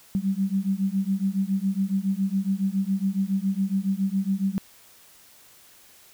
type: beating tone pair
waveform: sine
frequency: 190.5 / 197.7 Hz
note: G3 / G3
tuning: -49 / +15 cents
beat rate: 7.2 Hz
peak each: -25 dBFS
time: 0.15-4.58 s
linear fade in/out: 0 ms
effects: white hiss -53 dBFS RMS until 6.13 s